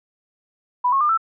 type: tone with pitch steps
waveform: sine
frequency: 987.8 / 1089.7 / 1202.2 / 1326.2 Hz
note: B5 / C#6 / D6 / E6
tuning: 0 / -30 / +40 / +10 cents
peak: -15 dBFS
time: 0.84-1.176 s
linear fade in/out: 10 ms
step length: 84 ms
effects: none